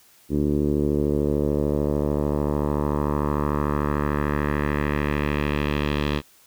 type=tone with low-pass filter sweep; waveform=10% pulse; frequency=73.42 Hz; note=D2; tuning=in tune; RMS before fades=-23 dBFS; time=0.29-6.22 s; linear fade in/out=50 ms; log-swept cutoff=320 to 3500 Hz; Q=2; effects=white hiss -55 dBFS RMS until 6.46 s